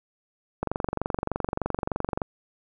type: click train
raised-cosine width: 1 ms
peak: -12 dBFS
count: 38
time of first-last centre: 0.63-2.218 s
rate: 23.3 Hz
effects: none